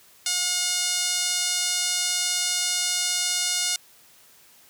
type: tone with band-pass filter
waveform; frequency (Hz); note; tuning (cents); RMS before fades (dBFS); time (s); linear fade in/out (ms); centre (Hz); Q
5% pulse; 719; F#5; -50; -25; 0.26-3.76; 2; 6400; 0.55
effects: white hiss -54 dBFS RMS until 4.69 s + high-pass 60 Hz 12 dB/octave